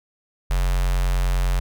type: tone with notch filter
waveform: square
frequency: 45 Hz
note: F#1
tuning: 47 cents flat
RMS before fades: -20 dBFS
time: 0.5-1.6 s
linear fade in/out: 10 ms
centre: 280 Hz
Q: 0.53
effects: none